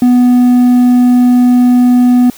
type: tone with hard clipping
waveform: sine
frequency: 246.9 Hz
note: B3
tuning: in tune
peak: -5 dBFS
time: 0.02-2.3 s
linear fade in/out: 2 ms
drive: 3 dB
effects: white hiss -36 dBFS RMS until 2.37 s